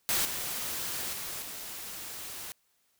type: noise with level steps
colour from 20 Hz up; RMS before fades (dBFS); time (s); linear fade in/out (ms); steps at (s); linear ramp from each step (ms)
white; -28 / -35 / -38 / -41; 0.09-2.52; 0; 0.25 / 1.13 / 1.42; 2
effects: white hiss -72 dBFS RMS until 2.99 s